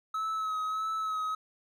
triangle tone with vibrato, 1288 Hz, E6, 41 cents flat, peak -28 dBFS, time 0.14-1.35 s, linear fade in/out 5 ms, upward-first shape sine, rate 1.6 Hz, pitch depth 28 cents each way, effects none

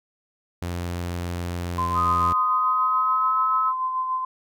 sawtooth tone, 87.31 Hz, F2, in tune, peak -23 dBFS, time 0.62-2.33 s, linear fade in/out 0 ms
sine tone with tremolo, 1032 Hz, C6, 24 cents flat, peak -21 dBFS, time 1.78-4.25 s, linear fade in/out 5 ms, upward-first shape sine, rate 6.9 Hz, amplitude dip 40%
sine tone with pitch glide, 1244.5 to 1289.9 Hz, D#6 to E6, 0 to -38 cents, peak -20 dBFS, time 1.94-3.73 s, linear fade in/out 50 ms, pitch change +62 cents, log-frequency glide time 2.49-3.36 s
effects none

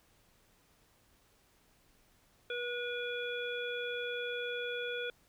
harmonic tone, 484.6 Hz, B4, 33 cents flat, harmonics 1 / 3 / 5 / 7, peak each -38 / -40 / -44 / -43 dBFS, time 2.5-5.1 s, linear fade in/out 2 ms, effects pink hiss -68 dBFS RMS until 5.28 s

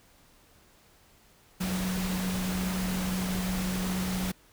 sine tone in noise, 185 Hz, F#3, in tune, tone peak -29 dBFS, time 1.6-4.32 s, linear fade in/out 10 ms, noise pink, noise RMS -35 dBFS, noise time 1.6-4.32 s, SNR +3 dB, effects pink hiss -60 dBFS RMS until 4.52 s

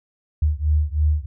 sine beating tone pair, 74.5 / 77.6 Hz, D2 / D#2, +25 / -4 cents, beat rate 3.1 Hz, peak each -19 / -20 dBFS, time 0.42-1.26 s, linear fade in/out 5 ms, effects none

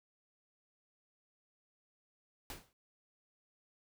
pink noise with exponential decay, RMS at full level -42 dBFS, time 2.5-2.73 s, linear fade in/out 1 ms, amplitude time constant 50 ms, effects none

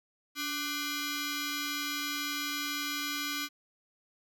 10% pulse ring-modulated tone, 894 Hz, A5, 27 cents sharp, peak -21 dBFS, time 0.35-3.49 s, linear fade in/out 50 ms, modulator 606 Hz, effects none

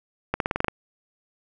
accelerating click train, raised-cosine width 0.5 ms, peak -8 dBFS, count 8, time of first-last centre 0.34-0.683 s, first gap 62 ms, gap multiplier 0.92, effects none

